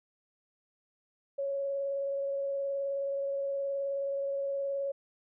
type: tone with vibrato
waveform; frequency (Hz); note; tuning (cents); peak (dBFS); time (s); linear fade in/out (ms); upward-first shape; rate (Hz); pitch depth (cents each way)
sine; 554.4; C#5; 0; -30; 1.38-4.92; 10; sine; 19; 13
effects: none